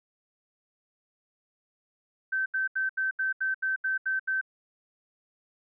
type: tone bursts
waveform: sine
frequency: 1545 Hz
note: G6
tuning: 26 cents flat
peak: -25 dBFS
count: 10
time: 2.32-4.413 s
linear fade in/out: 10 ms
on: 140 ms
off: 77 ms
effects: none